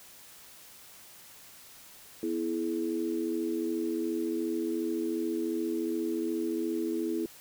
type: chord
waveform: sine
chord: E major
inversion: second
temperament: equal with one note detuned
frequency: 246.9 / 329.6 / 423.8 Hz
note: B3 / E4 / G#4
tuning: 0 / 0 / +35 cents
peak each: -36 / -30 / -36 dBFS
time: 2.23-7.26 s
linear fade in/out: 2 ms
effects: white hiss -52 dBFS RMS until 7.4 s